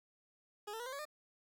20% pulse tone with pitch steps, 415.3 / 447.7 / 482.6 / 520.2 / 560.8 / 604.5 Hz, G#4 / A4 / B4 / C5 / C#5 / D5, 0 / +30 / -40 / -10 / +20 / +50 cents, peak -37 dBFS, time 0.67-1.054 s, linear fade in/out 10 ms, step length 64 ms, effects 11-bit

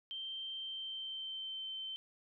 sine tone with pitch glide, 3136 to 3095 Hz, G7 to G7, 0 to -23 cents, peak -40 dBFS, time 0.11-1.96 s, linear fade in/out 0 ms, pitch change -23 cents, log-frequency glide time 0.54-1.68 s, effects none

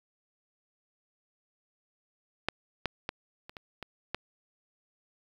clicks, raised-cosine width 0.3 ms, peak -11 / -13 / -16 / -28 / -26 / -23 / -15 dBFS, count 7, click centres 2.486 / 2.857 / 3.091 / 3.495 / 3.568 / 3.827 / 4.146 s, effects 8-bit

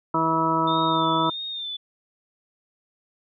harmonic tone, 162.2 Hz, E3, 28 cents flat, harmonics 1 / 2 / 3 / 4 / 6 / 7 / 8, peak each -30 / -26 / -34 / -30 / -23 / -33 / -25 dBFS, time 0.14-1.3 s, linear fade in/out 5 ms
sine tone with vibrato, 3595 Hz, A7, 36 cents sharp, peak -29 dBFS, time 0.67-1.77 s, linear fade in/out 10 ms, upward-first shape sine, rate 1.6 Hz, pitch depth 59 cents each way
effects none

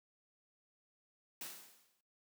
white noise with exponential decay, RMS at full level -43 dBFS, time 1.41-2.01 s, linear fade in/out 2 ms, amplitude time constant 130 ms, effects noise-tail reverb RT60 0.3 s tail -20 dB re dry + high-pass 150 Hz 12 dB/octave

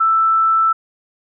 sine tone, 1324 Hz, E6, 7 cents sharp, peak -11 dBFS, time 0-0.73 s, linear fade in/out 10 ms, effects none

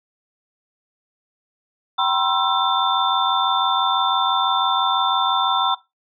sine tone cluster, 772 / 968 / 1054 / 1336 / 3555 Hz, G5 / B5 / C6 / E6 / A7, -27 / -35 / +12 / +23 / +17 cents, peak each -23 dBFS, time 1.98-5.75 s, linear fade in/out 10 ms, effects noise-tail reverb RT60 0.2 s tail -17 dB re dry

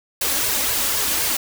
white noise with flanger, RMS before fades -21 dBFS, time 0.21-1.37 s, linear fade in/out 5 ms, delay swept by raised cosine 1.8 to 3.7 ms, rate 3.9 Hz, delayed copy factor +0.7, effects none

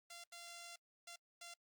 5% pulse tone bursts at uneven times, 689 Hz, F5, 24 cents flat, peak -40 dBFS, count 4, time 0.1-0.24 / 0.32-0.76 / 1.07-1.16 / 1.41-1.54 s, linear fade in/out 5 ms, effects noise-tail reverb RT60 0.1 s tail -26 dB re dry + Opus 32 kbps

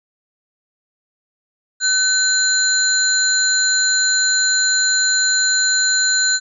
sine tone cluster, 1524 / 4110 / 7010 Hz, G6 / C8 / A8, -49 / -32 / -7 cents, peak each -18 dBFS, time 1.8-6.4 s, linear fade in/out 50 ms, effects none

